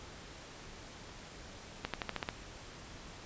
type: accelerating click train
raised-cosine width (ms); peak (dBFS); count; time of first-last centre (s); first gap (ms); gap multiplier
0.3; -18; 7; 1.85-2.289; 87; 0.93
effects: pink hiss -50 dBFS RMS until 3.25 s + resampled to 16000 Hz